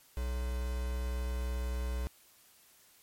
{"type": "tone with quantisation", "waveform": "triangle", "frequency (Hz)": 61.74, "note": "B1", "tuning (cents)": 0, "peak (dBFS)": -30, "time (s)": [0.17, 2.07], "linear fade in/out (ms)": 0, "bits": 7, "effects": ["white hiss -62 dBFS RMS until 3.02 s", "MP3 64 kbps"]}